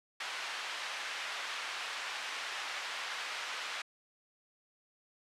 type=band-pass noise; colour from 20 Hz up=white; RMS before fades=-40 dBFS; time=0.2-3.82 s; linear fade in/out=5 ms; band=900 to 2900 Hz; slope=12 dB/octave; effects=low-pass 10000 Hz 12 dB/octave